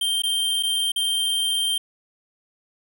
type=tone with dropouts; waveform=square; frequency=3158 Hz; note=G7; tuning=12 cents sharp; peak=-21 dBFS; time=0.01-1.78 s; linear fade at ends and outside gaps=5 ms; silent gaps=0.221-0.235 / 0.627-0.633 / 0.919-0.96 s; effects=none